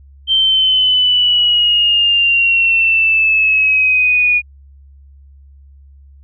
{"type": "exponential sweep", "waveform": "sine", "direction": "down", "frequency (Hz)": [3134, 2444], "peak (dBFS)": -9, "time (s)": [0.27, 4.42], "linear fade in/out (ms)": 50, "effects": ["added 69 Hz sine -39 dBFS peak until 6.23 s"]}